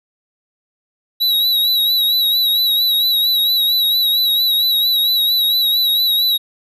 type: tone with vibrato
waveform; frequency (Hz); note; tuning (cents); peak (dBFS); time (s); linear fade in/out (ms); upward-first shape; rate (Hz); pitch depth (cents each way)
square; 3885; B7; -29; -13; 1.2-6.38; 20; sine; 4.4; 51
effects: none